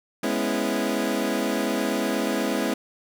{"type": "chord", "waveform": "25% pulse", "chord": "C# minor seventh", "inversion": "second", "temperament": "equal with one note detuned", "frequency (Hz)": [207.7, 246.9, 275.3, 329.6], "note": ["G#3", "B3", "C#4", "E4"], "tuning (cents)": [0, 0, -12, 0], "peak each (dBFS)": -25, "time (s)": [0.23, 2.74], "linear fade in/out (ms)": 5, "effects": []}